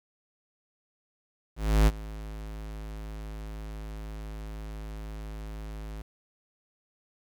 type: tone with ADSR envelope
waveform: square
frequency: 53 Hz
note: G#1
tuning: 36 cents sharp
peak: -17 dBFS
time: 1.56-6.02 s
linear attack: 310 ms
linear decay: 38 ms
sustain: -21 dB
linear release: 4 ms
effects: 9-bit